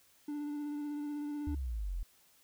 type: tone with vibrato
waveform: triangle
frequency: 293.7 Hz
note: D4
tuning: in tune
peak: -34 dBFS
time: 0.28-1.55 s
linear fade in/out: 5 ms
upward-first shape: sine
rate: 16 Hz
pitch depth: 19 cents each way
type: exponential sweep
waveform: sine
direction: down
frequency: 78.8 to 39.88 Hz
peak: -34 dBFS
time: 1.47-2.03 s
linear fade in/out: 0 ms
effects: white hiss -66 dBFS RMS until 2.43 s